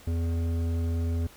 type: tone with hard clipping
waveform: sine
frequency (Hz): 83.6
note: E2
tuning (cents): +25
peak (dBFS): -27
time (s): 0.07-1.27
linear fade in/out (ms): 5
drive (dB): 11
effects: pink hiss -52 dBFS RMS until 1.36 s